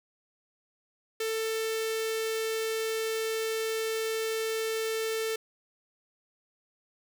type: tone with notch filter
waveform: sawtooth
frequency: 444.4 Hz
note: A4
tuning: 17 cents sharp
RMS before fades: -31 dBFS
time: 1.2-5.36 s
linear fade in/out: 5 ms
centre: 950 Hz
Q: 1.1
effects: none